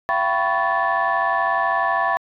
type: tone cluster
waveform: sine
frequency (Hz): 678 / 770 / 993 / 1109 / 1747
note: E5 / G5 / B5 / C#6 / A6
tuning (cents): +49 / -31 / +9 / 0 / -13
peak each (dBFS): -23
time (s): 0.09-2.17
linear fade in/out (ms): 0
effects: tanh soft clip ceiling -10 dBFS